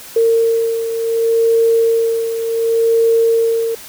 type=beating tone pair; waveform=sine; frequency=456.8 / 457.48 Hz; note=A#4 / A#4; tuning=-35 / -33 cents; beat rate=0.68 Hz; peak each=-12 / -19 dBFS; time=0.16-3.75 s; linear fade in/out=5 ms; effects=white hiss -35 dBFS RMS until 3.88 s